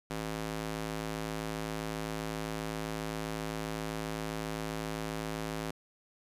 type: tone with high-pass filter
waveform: square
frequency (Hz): 53.8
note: A1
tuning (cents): -38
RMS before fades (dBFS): -37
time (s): 0.1-5.71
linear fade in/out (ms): 5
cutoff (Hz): 170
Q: 0.64
effects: resampled to 32000 Hz + 10-bit